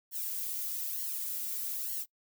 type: noise with flanger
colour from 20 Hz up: violet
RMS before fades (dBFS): -36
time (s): 0.11-2.06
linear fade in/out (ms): 50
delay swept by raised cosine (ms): 0.8 to 3.1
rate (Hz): 1.1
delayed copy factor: -0.95
effects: noise-tail reverb RT60 0.1 s tail -23 dB re dry